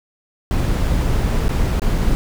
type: noise with dropouts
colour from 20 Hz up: brown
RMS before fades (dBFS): -17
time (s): 0.51-2.15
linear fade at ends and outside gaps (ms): 0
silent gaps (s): 0.871-0.875 / 1.482-1.492 / 1.796-1.819 / 1.98-1.984
effects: none

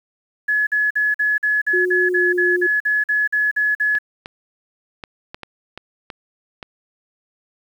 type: tone bursts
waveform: sine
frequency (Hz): 1700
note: G#6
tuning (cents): +40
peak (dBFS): -15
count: 15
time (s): 0.48-3.988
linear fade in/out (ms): 10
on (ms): 190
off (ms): 47
type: tone with pitch glide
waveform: sine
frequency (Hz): 362.9 to 357.7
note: F#4 to F4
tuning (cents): -34 to +41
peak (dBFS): -18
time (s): 1.73-2.67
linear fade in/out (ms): 10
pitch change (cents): -25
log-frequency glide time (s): 2.08-2.26
type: clicks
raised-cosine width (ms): 0.3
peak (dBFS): -16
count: 8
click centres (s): 3.952 / 4.259 / 5.038 / 5.345 / 5.433 / 5.776 / 6.102 / 6.628
effects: 8-bit

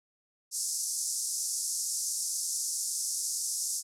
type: band-pass noise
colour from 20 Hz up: pink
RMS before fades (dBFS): -33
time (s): 0.51-3.83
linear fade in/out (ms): 50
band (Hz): 5300 to 11000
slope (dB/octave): 48
effects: none

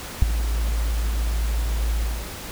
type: tone with ADSR envelope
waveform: sine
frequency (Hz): 55.2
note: A1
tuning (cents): +6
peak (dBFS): -6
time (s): 0.22-2.3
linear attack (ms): 4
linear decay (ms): 11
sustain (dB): -14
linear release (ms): 280
effects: pink hiss -35 dBFS RMS until 2.51 s

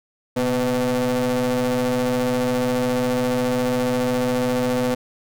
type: ring-modulated tone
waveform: 40% pulse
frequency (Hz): 127.4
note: C3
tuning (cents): -46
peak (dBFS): -15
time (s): 0.36-4.95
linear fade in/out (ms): 10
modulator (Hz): 375
effects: none

